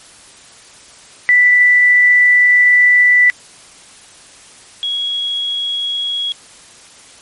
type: tone pair in turn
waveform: sine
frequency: 1975.5 / 3322 Hz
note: B6 / G#7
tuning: 0 / 0 cents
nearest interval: major sixth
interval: 900 cents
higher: second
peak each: -6 / -16 dBFS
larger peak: first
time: 1.29-3.3 / 4.83-6.32 s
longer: first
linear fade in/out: 0 ms
effects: white hiss -41 dBFS RMS until 7.21 s + MP3 48 kbps